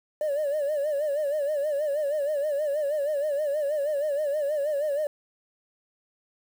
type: tone with vibrato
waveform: sine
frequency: 586 Hz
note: D5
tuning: 4 cents flat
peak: -22 dBFS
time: 0.21-5.07 s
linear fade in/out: 2 ms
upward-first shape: sine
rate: 6.3 Hz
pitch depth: 98 cents each way
effects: tanh soft clip ceiling -22 dBFS + 8-bit